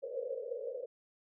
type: band-pass noise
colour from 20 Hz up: pink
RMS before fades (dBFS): -40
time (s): 0.02-0.86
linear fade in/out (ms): 10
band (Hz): 470 to 550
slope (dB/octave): 96
effects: none